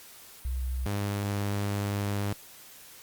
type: tone pair in turn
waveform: sine / sawtooth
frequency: 63.9 / 101.43 Hz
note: C2 / G#2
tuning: -40 / -40 cents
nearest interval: minor sixth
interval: 800 cents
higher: second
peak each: -28 / -24 dBFS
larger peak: second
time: 0.45-0.86 / 0.86-2.33 s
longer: second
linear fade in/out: 0 ms
effects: white hiss -50 dBFS RMS until 3.02 s + Opus 48 kbps